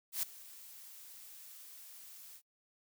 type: noise with ADSR envelope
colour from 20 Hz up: blue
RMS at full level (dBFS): -33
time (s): 0.12-2.42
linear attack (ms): 110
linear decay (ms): 3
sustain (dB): -20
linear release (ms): 66
effects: noise-tail reverb RT60 0.1 s tail -25 dB re dry